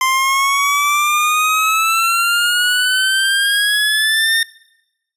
25% pulse exponential sweep, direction up, 1040 to 1830 Hz, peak -9 dBFS, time 0.01-4.43 s, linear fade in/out 2 ms, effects noise-tail reverb RT60 0.9 s tail -22 dB re dry + resampled to 32000 Hz

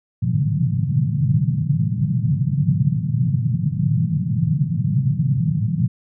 white band-pass noise, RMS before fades -19 dBFS, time 0.22-5.88 s, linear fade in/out 10 ms, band 110 to 170 Hz, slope 48 dB/octave, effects none

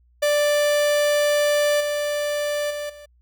45% pulse tone with level steps, 588 Hz, D5, 2 cents sharp, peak -17 / -22 / -27 / -40 dBFS, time 0.22-3.06 s, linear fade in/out 10 ms, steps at 1.8 / 2.7 / 2.89 s, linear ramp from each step 10 ms, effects added 60 Hz sine -55 dBFS peak until 3.21 s

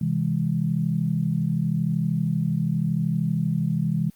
sine chord, C augmented, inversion none, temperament just, 130.81 / 163.52 / 204.4 Hz, C3 / E3 / G#3, 0 / -14 / -27 cents, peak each -27 / -23 / -27 dBFS, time 0.01-4.1 s, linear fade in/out 5 ms, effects white hiss -59 dBFS RMS until 4.15 s + Opus 24 kbps

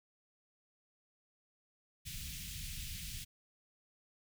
pink band-stop noise, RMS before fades -44 dBFS, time 2.05-3.25 s, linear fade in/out 20 ms, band 160 to 2400 Hz, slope 24 dB/octave, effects none

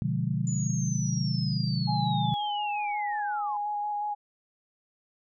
sine chord, B diminished seventh, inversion none, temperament equal with one note detuned, 123.47 / 146.83 / 174.61 / 205.5 Hz, B2 / D3 / F3 / Ab3, 0 / 0 / 0 / -18 cents, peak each -30 / -30 / -31 / -34 dBFS, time 0.02-2.34 s, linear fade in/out 0 ms
sine linear sweep, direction down, 7020 to 980 Hz, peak -35 dBFS, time 0.47-3.57 s, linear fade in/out 2 ms
sine tone with vibrato, 830.6 Hz, G#5, in tune, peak -28 dBFS, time 1.87-4.15 s, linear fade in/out 20 ms, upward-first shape square, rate 5.6 Hz, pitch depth 12 cents each way
effects none

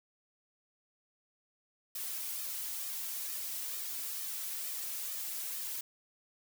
blue noise with flanger, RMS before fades -39 dBFS, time 1.95-5.81 s, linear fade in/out 5 ms, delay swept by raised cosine 1.6 to 3.1 ms, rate 2.2 Hz, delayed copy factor +0.55, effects none

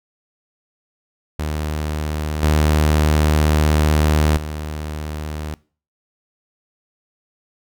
sawtooth tone with level steps, 76.3 Hz, D#2, 33 cents flat, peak -17 / -9 / -21 dBFS, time 1.39-5.54 s, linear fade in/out 0 ms, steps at 2.43 / 4.37 s, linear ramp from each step 2 ms, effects noise-tail reverb RT60 0.4 s tail -22 dB re dry

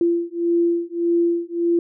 sine beating tone pair, 340.8 / 342.5 Hz, F4 / F4, -42 / -34 cents, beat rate 1.7 Hz, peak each -20 / -20 dBFS, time 0.01-1.79 s, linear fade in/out 2 ms, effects none

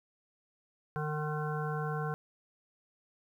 harmonic tone, 151.8 Hz, D#3, 42 cents flat, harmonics 1 / 3 / 5 / 7 / 9 / 10, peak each -34 / -39 / -41 / -42 / -44 / -44 dBFS, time 0.96-2.14 s, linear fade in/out 0 ms, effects 11-bit

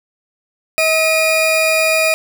40% pulse tone pair together, 638 / 2444 Hz, D#5 / D#7, +43 / -32 cents, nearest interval octave + major seventh, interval 2325 cents, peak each -14 dBFS, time 0.78-2.14 s, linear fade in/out 0 ms, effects none

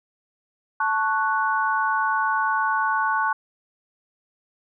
sine chord, F# minor, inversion first, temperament equal, 880 / 1108.7 / 1480 Hz, A5 / C#6 / F#6, 0 / 0 / 0 cents, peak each -24 dBFS, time 0.8-3.33 s, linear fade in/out 5 ms, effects none

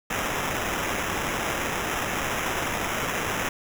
blue noise with sample-and-hold, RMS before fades -28 dBFS, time 0.1-3.49 s, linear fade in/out 5 ms, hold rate 4410 Hz, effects none

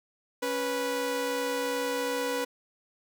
sawtooth tone pair together, 277.2 / 491.7 Hz, C#4 / B4, 0 / -8 cents, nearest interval minor seventh, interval 992 cents, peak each -31 / -25 dBFS, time 0.42-2.45 s, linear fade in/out 10 ms, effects none

